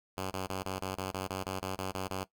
5% pulse tone bursts, 94.6 Hz, F#2, 39 cents sharp, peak -23 dBFS, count 13, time 0.17-2.242 s, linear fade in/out 10 ms, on 140 ms, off 21 ms, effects noise-tail reverb RT60 0.1 s tail -17 dB re dry

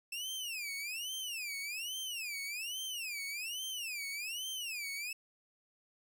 sawtooth tone with vibrato, 2637 Hz, E7, in tune, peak -35 dBFS, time 0.12-5.13 s, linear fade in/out 5 ms, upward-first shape sine, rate 1.2 Hz, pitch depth 300 cents each way, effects none

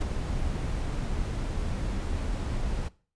brown noise with ADSR envelope, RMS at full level -24 dBFS, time 0-2.89 s, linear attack 18 ms, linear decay 11 ms, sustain -6 dB, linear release 19 ms, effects noise-tail reverb RT60 0.4 s tail -20 dB re dry + resampled to 22050 Hz

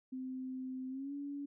sine tone with pitch glide, 258.8 to 283.9 Hz, C4 to C#4, -19 to +41 cents, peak -39 dBFS, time 0.12-1.46 s, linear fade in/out 10 ms, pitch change +160 cents, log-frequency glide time 0.89-1.13 s, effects none

